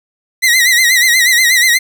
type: tone with vibrato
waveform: sawtooth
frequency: 1975.5 Hz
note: B6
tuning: in tune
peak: -4 dBFS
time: 0.42-1.79 s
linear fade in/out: 20 ms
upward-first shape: sine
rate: 8.3 Hz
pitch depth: 95 cents each way
effects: none